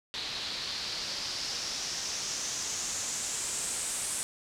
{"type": "noise with low-pass filter sweep", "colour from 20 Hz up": "white", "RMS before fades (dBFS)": -35, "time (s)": [0.14, 4.23], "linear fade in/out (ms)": 0, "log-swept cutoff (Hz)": [4000, 8800], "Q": 3.5, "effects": []}